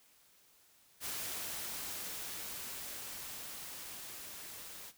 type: noise with level ramp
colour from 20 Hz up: white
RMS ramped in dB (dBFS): -40 to -49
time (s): 1-4.93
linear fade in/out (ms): 50
effects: white hiss -66 dBFS RMS until 4.97 s